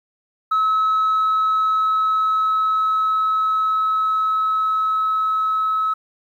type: tone with level ramp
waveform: sine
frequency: 1291 Hz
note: E6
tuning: 37 cents flat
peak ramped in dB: -13 to -16 dBFS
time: 0.51-5.94 s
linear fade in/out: 10 ms
effects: tanh soft clip ceiling -13 dBFS + 9-bit